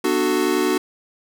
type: chord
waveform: square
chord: B minor seventh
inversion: none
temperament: equal with one note detuned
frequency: 246.9 / 297.8 / 370 / 440 Hz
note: B3 / D4 / F#4 / A4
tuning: 0 / +24 / 0 / 0 cents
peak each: -27 / -23 / -21 / -27 dBFS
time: 0.04-0.78 s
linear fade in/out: 5 ms
effects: none